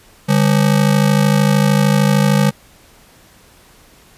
square ring-modulated tone, 172.2 Hz, F3, 24 cents flat, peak -8 dBFS, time 0.28-2.51 s, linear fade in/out 20 ms, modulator 26.6 Hz, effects pink hiss -47 dBFS RMS until 4.17 s + resampled to 32000 Hz

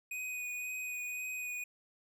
square tone with vibrato, 2489 Hz, D#7, in tune, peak -38 dBFS, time 0.11-1.64 s, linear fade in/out 5 ms, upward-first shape sine, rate 1.9 Hz, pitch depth 14 cents each way, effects none

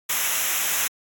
white noise with comb filter, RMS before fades -23 dBFS, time 0.09-0.88 s, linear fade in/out 10 ms, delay 0.22 ms, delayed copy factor -0.75, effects AAC 64 kbps

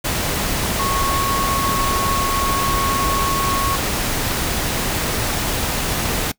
sine tone in noise, 1100 Hz, C#6, 14 cents flat, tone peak -20 dBFS, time 0.79-3.76 s, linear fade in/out 10 ms, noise pink, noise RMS -21 dBFS, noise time 0.04-6.32 s, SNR -2 dB, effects noise-tail reverb RT60 0.1 s tail -22 dB re dry

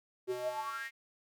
square tone with high-pass filter sweep, 124 Hz, B2, 7 cents sharp, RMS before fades -37 dBFS, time 0.27-0.91 s, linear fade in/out 50 ms, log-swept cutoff 360 to 2100 Hz, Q 9.9, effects none

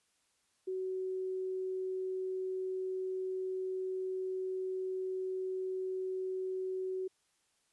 sine tone, 374.7 Hz, F#4, 22 cents sharp, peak -34 dBFS, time 0.67-7.08 s, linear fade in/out 10 ms, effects white hiss -75 dBFS RMS until 7.72 s + resampled to 24000 Hz

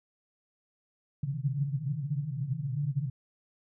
pink band-pass noise, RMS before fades -32 dBFS, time 1.23-3.1 s, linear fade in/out 5 ms, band 130 to 150 Hz, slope 96 dB/octave, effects none

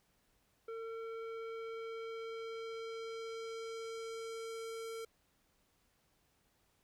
square tone with low-pass filter sweep, 452.7 Hz, A4, 49 cents sharp, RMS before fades -44 dBFS, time 0.68-5.05 s, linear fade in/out 5 ms, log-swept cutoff 1500 to 12000 Hz, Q 0.99, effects pink hiss -75 dBFS RMS until 6.83 s

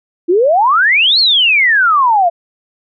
sine exponential two-way sweep, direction up then down, 327.4 to 4435 to 661 Hz, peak -7 dBFS, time 0.28-2.3 s, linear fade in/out 20 ms, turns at 1.19 s, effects none

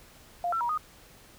sine tone with pitch steps, 701 / 1344 / 953 / 1240 Hz, F5 / E6 / A#5 / D#6, +6 / +33 / +38 / -6 cents, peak -26 dBFS, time 0.44-0.776 s, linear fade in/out 2 ms, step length 84 ms, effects pink hiss -54 dBFS RMS until 1.38 s

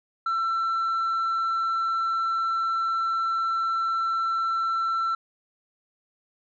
sine tone, 1342 Hz, E6, 31 cents sharp, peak -20 dBFS, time 0.26-5.15 s, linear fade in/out 5 ms, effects tanh soft clip ceiling -22 dBFS

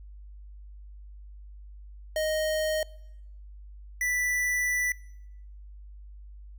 square tone pair in turn, 622.3 / 1975.7 Hz, D#5 / B6, 0 / 0 cents, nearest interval octave + minor sixth, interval 2000 cents, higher second, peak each -26 dBFS, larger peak neither, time 2.16-2.83 / 4.01-4.92 s, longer second, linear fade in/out 2 ms, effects noise-tail reverb RT60 0.9 s tail -24 dB re dry + added 50 Hz sine -43 dBFS peak until 6.58 s

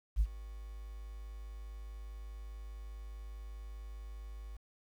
sine tone with ADSR envelope, 52.4 Hz, G#1, 16 cents sharp, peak -22 dBFS, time 0.16-4.57 s, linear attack 44 ms, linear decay 59 ms, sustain -21 dB, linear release 7 ms, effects tanh soft clip ceiling -22 dBFS + 10-bit

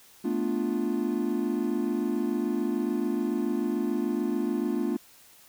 triangle chord, B half-diminished seventh, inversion third, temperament equal, 220 / 246.9 / 293.7 / 349.2 Hz, A3 / B3 / D4 / F4, 0 / 0 / 0 / 0 cents, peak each -29 dBFS, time 0.24-4.97 s, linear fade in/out 10 ms, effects white hiss -55 dBFS RMS until 5.48 s

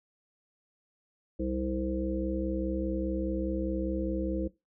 harmonic tone with a mistuned harmonic, 64.9 Hz, C2, 13 cents flat, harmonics 1 / 3 / 5 / 7 / 8, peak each -35 / -36 / -32 / -41 / -37 dBFS, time 1.39-4.48 s, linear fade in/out 10 ms, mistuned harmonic 1, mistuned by -23 cents, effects noise-tail reverb RT60 0.2 s tail -18 dB re dry

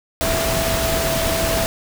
sine tone in noise, 659.3 Hz, E5, in tune, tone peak -22 dBFS, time 0.21-1.66 s, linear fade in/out 0 ms, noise pink, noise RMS -21 dBFS, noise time 0.21-1.66 s, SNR -4 dB, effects none

